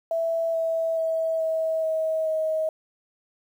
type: tone with pitch steps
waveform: sine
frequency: 660 / 654.3 / 648.7 / 643.1 / 637.5 / 632 Hz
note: E5 / E5 / E5 / E5 / D#5 / D#5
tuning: +2 / -13 / -28 / -43 / +42 / +27 cents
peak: -22 dBFS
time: 0.11-2.69 s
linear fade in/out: 2 ms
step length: 430 ms
effects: 9-bit